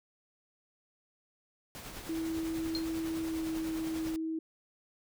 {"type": "noise with tremolo", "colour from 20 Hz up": "pink", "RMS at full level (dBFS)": -43, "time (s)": [1.75, 4.16], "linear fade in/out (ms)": 0, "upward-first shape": "triangle", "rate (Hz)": 10, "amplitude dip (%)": 45}
{"type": "tone with pitch glide", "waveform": "sine", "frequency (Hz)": [324.9, 321.4], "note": ["E4", "E4"], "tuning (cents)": [-25, -44], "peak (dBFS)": -32, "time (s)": [2.09, 4.39], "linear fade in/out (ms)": 5, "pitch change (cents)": -19, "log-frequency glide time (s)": [3.18, 3.47]}
{"type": "tone with exponential decay", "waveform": "sine", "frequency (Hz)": 4196, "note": "C8", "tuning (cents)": 4, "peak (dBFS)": -30, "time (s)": [2.75, 2.87], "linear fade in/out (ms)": 0, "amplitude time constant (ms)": 24}
{"effects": []}